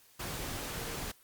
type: tone in noise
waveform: sine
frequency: 466.2 Hz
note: A#4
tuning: in tune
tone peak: -47 dBFS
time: 0.74-0.97 s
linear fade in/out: 10 ms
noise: pink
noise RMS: -39 dBFS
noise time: 0.19-1.12 s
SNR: -11 dB
effects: white hiss -62 dBFS RMS until 1.23 s + Opus 48 kbps